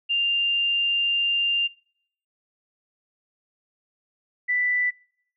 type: tone pair in turn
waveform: sine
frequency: 2794 / 1980.9 Hz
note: F7 / B6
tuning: 0 / +5 cents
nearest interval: tritone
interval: 595 cents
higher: first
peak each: -20 dBFS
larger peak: neither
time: 0.09-1.68 / 4.48-4.91 s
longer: first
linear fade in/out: 20 ms
effects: noise-tail reverb RT60 0.7 s tail -25 dB re dry